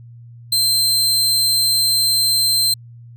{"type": "tone", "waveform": "sawtooth", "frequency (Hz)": 4123, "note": "C8", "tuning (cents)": -26, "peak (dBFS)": -11, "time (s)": [0.52, 2.74], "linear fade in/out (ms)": 5, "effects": ["added 118 Hz sine -37 dBFS peak until 3.16 s"]}